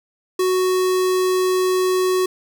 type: tone with notch filter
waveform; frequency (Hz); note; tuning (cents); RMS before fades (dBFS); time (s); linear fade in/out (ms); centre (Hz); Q
square; 370; F#4; 0; -18; 0.39-2.26; 5; 2200; 2
effects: none